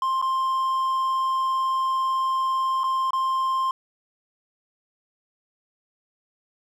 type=tone with dropouts; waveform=triangle; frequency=1053 Hz; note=C6; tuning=11 cents sharp; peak=-19 dBFS; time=0.02-3.71 s; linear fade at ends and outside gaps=2 ms; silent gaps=0.216-0.224 / 2.835-2.84 / 3.107-3.132 s; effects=none